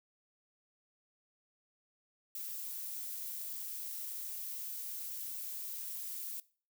violet noise, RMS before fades -42 dBFS, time 2.35-6.4 s, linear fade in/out 2 ms, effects noise-tail reverb RT60 0.4 s tail -20 dB re dry

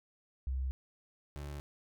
sine / 30% pulse tone pair in turn, 65.41 / 72.2 Hz, C2 / D2, 0 / -29 cents, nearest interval major second, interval 171 cents, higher second, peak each -32 / -38 dBFS, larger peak first, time 0.47-0.71 / 1.36-1.6 s, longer neither, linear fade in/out 0 ms, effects none

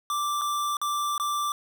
square tone with dropouts, 1174.7 Hz, D6, in tune, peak -26 dBFS, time 0.1-1.52 s, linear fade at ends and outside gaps 1 ms, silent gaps 0.413-0.417 / 0.769-0.815 / 1.179-1.198 s, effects none

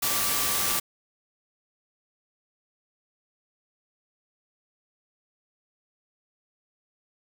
sine tone in noise, 1165 Hz, D6, 14 cents flat, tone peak -36 dBFS, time 0.02-0.8 s, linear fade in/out 10 ms, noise white, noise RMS -26 dBFS, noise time 0.02-0.8 s, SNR -13 dB, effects none

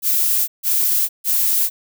violet noise bursts, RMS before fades -17 dBFS, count 3, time 0.02-1.7 s, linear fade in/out 50 ms, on 460 ms, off 150 ms, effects none

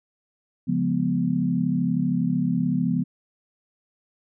sine chord, C# dominant seventh, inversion none, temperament equal, 138.59 / 174.61 / 207.7 / 246.9 Hz, C#3 / E#3 / G#3 / B3, 0 / 0 / 0 / 0 cents, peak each -29 / -24 / -29 / -24 dBFS, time 0.67-3.04 s, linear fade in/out 20 ms, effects none

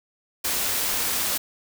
white band-stop noise, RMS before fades -25 dBFS, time 0.44-1.38 s, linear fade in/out 10 ms, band 110 to 160 Hz, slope 96 dB/octave, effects none

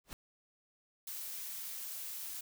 pink noise with exponential growth, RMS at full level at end -42 dBFS, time 0.04-0.13 s, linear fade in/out 1 ms, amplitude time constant 18 ms
blue noise, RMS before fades -43 dBFS, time 1.07-2.41 s, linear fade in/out 5 ms
effects none

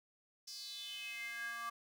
square tone with high-pass filter sweep, 233.5 Hz, A#3, 3 cents sharp, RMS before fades -45 dBFS, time 0.47-1.7 s, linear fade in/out 10 ms, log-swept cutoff 5300 to 1200 Hz, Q 6.4, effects none

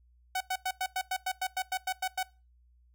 sawtooth tone bursts, 749 Hz, F#5, 21 cents sharp, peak -25 dBFS, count 13, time 0.35-2.23 s, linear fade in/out 5 ms, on 56 ms, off 96 ms, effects noise-tail reverb RT60 0.3 s tail -21 dB re dry + added 60 Hz sine -60 dBFS peak until 2.94 s

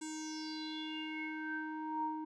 square tone with low-pass filter sweep, 311.8 Hz, D#4, 4 cents sharp, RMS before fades -41 dBFS, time 0.01-2.25 s, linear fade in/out 10 ms, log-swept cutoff 7900 to 740 Hz, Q 7.7, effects none

